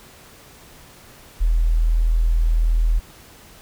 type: tone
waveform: sine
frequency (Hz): 40.7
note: E1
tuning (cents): -21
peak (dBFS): -14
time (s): 1.4-3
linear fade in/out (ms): 20
effects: pink hiss -46 dBFS RMS until 3.61 s